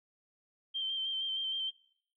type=tone with vibrato; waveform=sine; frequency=3136 Hz; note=G7; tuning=in tune; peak=-32 dBFS; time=0.74-1.71 s; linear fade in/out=20 ms; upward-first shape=square; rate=6.4 Hz; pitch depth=20 cents each way; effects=noise-tail reverb RT60 0.6 s tail -22 dB re dry